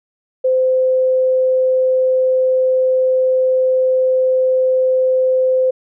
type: tone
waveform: sine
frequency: 516 Hz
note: C5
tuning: 24 cents flat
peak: -11 dBFS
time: 0.44-5.71 s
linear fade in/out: 10 ms
effects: none